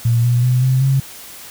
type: tone with pitch steps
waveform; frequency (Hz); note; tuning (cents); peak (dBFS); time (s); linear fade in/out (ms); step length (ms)
sine; 117.3 / 121.44 / 125.72 / 130.15 / 134.74; A#2 / B2 / B2 / C3 / C#3; +11 / -29 / +31 / -9 / -49; -11; 0.05-1; 5; 190
effects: white hiss -36 dBFS RMS until 1.5 s